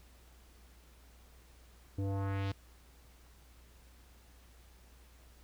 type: tone with low-pass filter sweep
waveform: square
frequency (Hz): 98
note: G2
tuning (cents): 0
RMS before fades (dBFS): -35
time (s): 1.98-2.52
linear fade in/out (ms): 5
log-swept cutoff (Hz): 360 to 4500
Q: 1.5
effects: added 60 Hz sine -58 dBFS peak until 5.43 s + pink hiss -64 dBFS RMS until 5.43 s